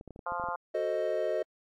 clicks, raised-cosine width 2 ms, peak -32 dBFS, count 9, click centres 0.011 / 0.077 / 0.107 / 0.161 / 0.192 / 0.321 / 0.398 / 0.439 / 0.487 s
harmonic tone, 174.61 Hz, F3, in tune, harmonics 3 / 4 / 5 / 6 / 7 / 8, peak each -41 / -39 / -37 / -37 / -39 / -41 dBFS, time 0.26-0.56 s, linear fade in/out 5 ms
triangle chord, F# diminished seventh, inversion none, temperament equal with one note detuned, 370 / 443.8 / 523.3 / 622.3 Hz, F#4 / A4 / C5 / Eb5, 0 / +15 / 0 / 0 cents, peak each -34 / -33 / -33 / -29 dBFS, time 0.74-1.43 s, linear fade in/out 10 ms
effects AAC 64 kbps

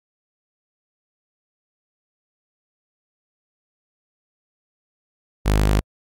sawtooth tone, 51.4 Hz, G#1, 17 cents flat, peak -11 dBFS, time 5.45-5.81 s, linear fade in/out 20 ms, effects AAC 48 kbps

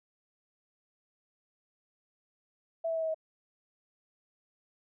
sine tone with pitch steps, 660 / 653.9 / 647.9 / 642 / 636 Hz, E5 / E5 / E5 / E5 / D#5, +2 / -14 / -30 / -46 / +38 cents, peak -29 dBFS, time 2.84-3.145 s, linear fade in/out 10 ms, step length 61 ms, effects none

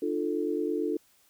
sine chord, D minor, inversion none, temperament equal with one note detuned, 300.4 / 349.2 / 440 Hz, D4 / F4 / A4, +39 / 0 / 0 cents, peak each -31 dBFS, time 0.02-0.97 s, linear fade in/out 5 ms, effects white hiss -64 dBFS RMS until 1.29 s

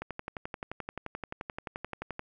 click train, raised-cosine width 0.5 ms, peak -21 dBFS, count 26, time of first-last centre 0.02-2.194 s, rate 11.5 Hz, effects none

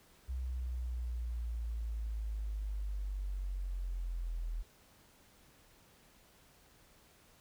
sine linear sweep, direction down, 64.2 to 40.46 Hz, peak -35 dBFS, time 0.28-4.63 s, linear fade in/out 20 ms, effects pink hiss -64 dBFS RMS until 7.4 s

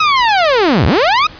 sawtooth linear two-way sweep, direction down then up, 1292 to 59.7 to 1292 Hz, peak -5 dBFS, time 0-1.27 s, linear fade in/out 5 ms, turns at 0.86 s, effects pink hiss -35 dBFS RMS until 1.39 s + resampled to 11025 Hz

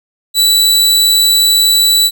sawtooth tone, 3951 Hz, B7, in tune, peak -4 dBFS, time 0.34-2.11 s, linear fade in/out 50 ms, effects none

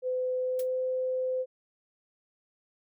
sine tone with pitch glide, 508 to 513 Hz, B4 to C5, +49 to -34 cents, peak -27 dBFS, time 0.02-1.46 s, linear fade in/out 50 ms, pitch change +17 cents, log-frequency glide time 0.37-0.8 s
blue noise with exponential decay, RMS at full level -37 dBFS, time 0.59-0.68 s, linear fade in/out 5 ms, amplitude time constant 18 ms
effects none

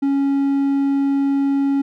triangle tone, 277.2 Hz, C#4, in tune, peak -13 dBFS, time 0.02-1.82 s, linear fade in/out 10 ms, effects none

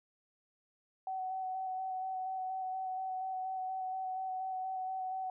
sine tone with vibrato, 753 Hz, F#5, 30 cents sharp, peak -35 dBFS, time 1.07-5.3 s, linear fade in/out 2 ms, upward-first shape square, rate 4.2 Hz, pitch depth 13 cents each way, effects none

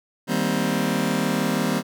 sawtooth chord, C minor seventh, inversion first, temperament just, 156.98 / 196.22 / 235.5 / 261.6 Hz, Eb3 / G3 / Bb3 / C4, +16 / +2 / +18 / 0 cents, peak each -24 / -21 / -22 / -22 dBFS, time 0.27-1.83 s, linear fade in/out 50 ms, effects none

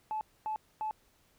sine tone bursts, 865 Hz, A5, 30 cents flat, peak -31 dBFS, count 3, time 0.11-0.91 s, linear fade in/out 0 ms, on 100 ms, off 250 ms, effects tanh soft clip ceiling -27 dBFS + pink hiss -68 dBFS RMS until 1.38 s

